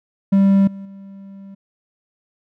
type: tone with level steps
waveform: triangle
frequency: 196 Hz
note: G3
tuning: in tune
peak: -8 / -28 / -33 dBFS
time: 0.32-1.55 s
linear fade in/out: 10 ms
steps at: 0.67 / 0.85 s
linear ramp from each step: 5 ms
effects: none